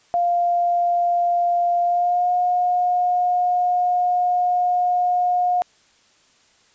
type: tone with pitch glide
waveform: sine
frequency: 698.5 to 717.7 Hz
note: F5 to F5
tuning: 0 to +47 cents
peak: -16 dBFS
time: 0.14-5.62 s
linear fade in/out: 0 ms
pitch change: +47 cents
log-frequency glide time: 1.83-2.32 s
effects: white hiss -57 dBFS RMS until 6.74 s + resampled to 16000 Hz